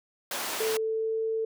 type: high-pass noise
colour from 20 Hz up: pink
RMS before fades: -33 dBFS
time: 0.31-0.77 s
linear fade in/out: 2 ms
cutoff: 510 Hz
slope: 12 dB/octave
type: tone with pitch glide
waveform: sine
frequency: 441.5 to 445.3 Hz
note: A4 to A4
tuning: +6 to +21 cents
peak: -26 dBFS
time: 0.6-1.45 s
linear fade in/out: 5 ms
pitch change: +15 cents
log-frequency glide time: 0.76-1.21 s
effects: none